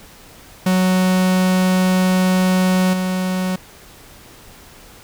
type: tone with level steps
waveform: 45% pulse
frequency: 185 Hz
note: F#3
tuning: in tune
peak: -13 / -18 dBFS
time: 0.66-3.56 s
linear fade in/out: 5 ms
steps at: 2.93 s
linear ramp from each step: 5 ms
effects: pink hiss -43 dBFS RMS until 5.03 s